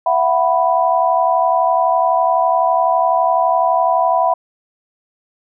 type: chord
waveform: sine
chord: E suspended second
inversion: none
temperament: equal with one note detuned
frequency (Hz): 668.1 / 740 / 987.8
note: E5 / F#5 / B5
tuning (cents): +23 / 0 / 0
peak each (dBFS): -16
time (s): 0.06-4.34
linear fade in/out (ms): 5
effects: none